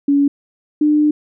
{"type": "tone pair in turn", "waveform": "sine", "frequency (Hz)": [283.1, 299.9], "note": ["C#4", "D4"], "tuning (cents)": [37, 36], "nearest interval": "minor second", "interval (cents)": 99, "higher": "second", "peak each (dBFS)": -10, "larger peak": "neither", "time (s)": [[0.08, 0.28], [0.81, 1.11]], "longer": "second", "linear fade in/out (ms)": 5, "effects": []}